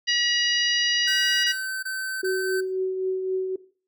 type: harmonic tone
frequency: 962 Hz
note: B5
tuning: 46 cents flat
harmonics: 2 / 3 / 4 / 5 / 6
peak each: -25 / -23 / -30 / -25 / -31 dBFS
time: 0.07-1.53 s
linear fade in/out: 20 ms
type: tone bursts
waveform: square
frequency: 1538 Hz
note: G6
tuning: 33 cents flat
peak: -28 dBFS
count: 4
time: 1.07-2.61 s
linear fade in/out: 10 ms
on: 370 ms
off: 20 ms
type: tone with tremolo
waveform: sine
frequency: 375.8 Hz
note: F#4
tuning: 27 cents sharp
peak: -21 dBFS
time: 2.23-3.56 s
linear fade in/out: 5 ms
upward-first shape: triangle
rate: 3.8 Hz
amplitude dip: 50%
effects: noise-tail reverb RT60 0.4 s tail -17 dB re dry